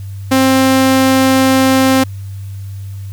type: tone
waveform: sawtooth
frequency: 263.9 Hz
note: C4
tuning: 15 cents sharp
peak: -4 dBFS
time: 0.31-2.04 s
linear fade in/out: 10 ms
effects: added 98 Hz sine -23 dBFS peak until 3.12 s + white hiss -46 dBFS RMS until 3.12 s